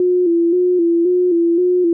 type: tone with vibrato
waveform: sine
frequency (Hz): 349.2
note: F4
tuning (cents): 0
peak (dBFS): -11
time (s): 0-1.93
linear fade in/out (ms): 2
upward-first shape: square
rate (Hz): 1.9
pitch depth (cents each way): 55
effects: none